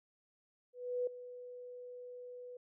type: tone with ADSR envelope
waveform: sine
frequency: 493.9 Hz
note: B4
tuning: in tune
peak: -31 dBFS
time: 0.73-2.57 s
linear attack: 340 ms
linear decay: 4 ms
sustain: -15 dB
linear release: 4 ms
effects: none